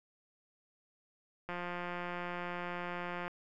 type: click train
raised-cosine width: 0.5 ms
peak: -25 dBFS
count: 316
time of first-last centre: 1.49-3.28 s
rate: 176 Hz
effects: none